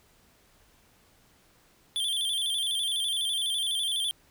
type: tone with vibrato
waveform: square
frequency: 3315 Hz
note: G#7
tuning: 4 cents flat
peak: -27 dBFS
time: 1.96-4.11 s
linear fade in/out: 0 ms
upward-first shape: square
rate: 12 Hz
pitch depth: 76 cents each way
effects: pink hiss -62 dBFS RMS until 4.3 s